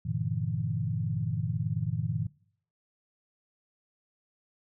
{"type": "chord", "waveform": "sine", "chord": "E half-diminished seventh", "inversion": "first", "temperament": "equal", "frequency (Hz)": [98, 116.54, 146.83, 164.81], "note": ["G2", "Bb2", "D3", "E3"], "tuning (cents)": [0, 0, 0, 0], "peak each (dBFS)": [-35, -32, -34, -34], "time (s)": [0.05, 2.27], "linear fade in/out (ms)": 10, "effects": ["noise-tail reverb RT60 0.6 s tail -22 dB re dry"]}